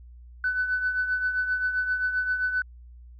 sine tone with tremolo, 1500 Hz, F#6, 23 cents sharp, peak -20 dBFS, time 0.44-2.62 s, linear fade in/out 2 ms, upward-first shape triangle, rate 7.6 Hz, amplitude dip 65%, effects tanh soft clip ceiling -17 dBFS + added 60 Hz sine -44 dBFS peak until 3.19 s

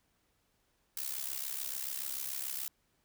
blue noise with amplitude modulation, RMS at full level -35 dBFS, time 0.97-2.68 s, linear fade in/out 2 ms, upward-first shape sine, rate 66.9 Hz, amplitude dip 80%, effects pink hiss -75 dBFS RMS until 3.04 s

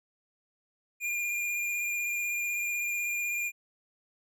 square tone with vibrato, 2411 Hz, D7, 45 cents sharp, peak -30 dBFS, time 1-3.52 s, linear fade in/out 50 ms, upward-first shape triangle, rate 16 Hz, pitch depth 23 cents each way, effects none

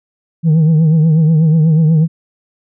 sine tone with vibrato, 158.8 Hz, D#3, 36 cents sharp, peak -4 dBFS, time 0.43-2.08 s, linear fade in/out 50 ms, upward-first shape triangle, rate 8.2 Hz, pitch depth 91 cents each way, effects tanh soft clip ceiling -6 dBFS

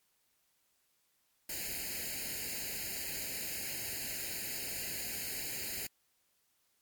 white noise with comb filter, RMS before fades -39 dBFS, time 1.49-5.87 s, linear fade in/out 5 ms, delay 0.43 ms, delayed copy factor +1, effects white hiss -75 dBFS RMS until 6.81 s + MP3 96 kbps

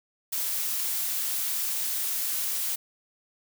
blue noise, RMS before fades -29 dBFS, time 0.32-2.76 s, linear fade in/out 10 ms, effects none

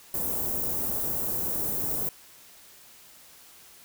white band-stop noise, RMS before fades -29 dBFS, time 0.14-2.09 s, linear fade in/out 2 ms, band 560 to 16000 Hz, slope 12 dB/octave, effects white hiss -52 dBFS RMS until 3.84 s

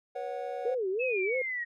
triangle chord, B suspended second, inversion none, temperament equal with one note detuned, 484.8 / 554.4 / 740 Hz, B4 / C#5 / F#5, -32 / 0 / 0 cents, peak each -36 dBFS, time 0.15-0.75 s, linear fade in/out 10 ms
sine tone with vibrato, 440 Hz, A4, in tune, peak -28 dBFS, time 0.65-1.42 s, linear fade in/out 5 ms, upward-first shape sine, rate 3.1 Hz, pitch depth 290 cents each way
sine linear sweep, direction down, 2622 to 1867 Hz, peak -31 dBFS, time 0.99-1.65 s, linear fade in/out 20 ms
effects none

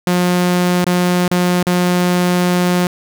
sawtooth tone with dropouts, 178.5 Hz, F3, 38 cents sharp, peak -8 dBFS, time 0.07-2.87 s, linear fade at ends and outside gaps 2 ms, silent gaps 0.844-0.866 / 1.279-1.313 / 1.629-1.668 s, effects none

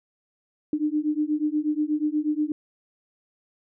sine beating tone pair, 298.1 / 306.4 Hz, D4 / D#4, +26 / -27 cents, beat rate 8.3 Hz, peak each -25 dBFS, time 0.73-2.52 s, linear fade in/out 2 ms, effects none

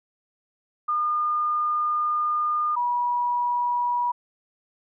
sine tone pair in turn, 1214 / 969.1 Hz, D#6 / B5, -43 / -33 cents, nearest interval major third, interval 390 cents, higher first, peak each -21 dBFS, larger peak neither, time 0.88-2.76 / 2.76-4.12 s, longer first, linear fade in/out 10 ms, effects none

